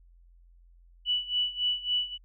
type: tone with tremolo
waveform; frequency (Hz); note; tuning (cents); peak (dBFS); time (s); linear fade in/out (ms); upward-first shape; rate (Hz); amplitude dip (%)
sine; 2960; F#7; 0; -23; 1.05-2.18; 50; sine; 3.6; 85
effects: added 43 Hz sine -54 dBFS peak until 2.24 s